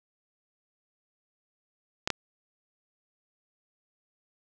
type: clicks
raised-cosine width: 0.2 ms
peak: -9 dBFS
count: 2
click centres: 2.075 / 2.103 s
effects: none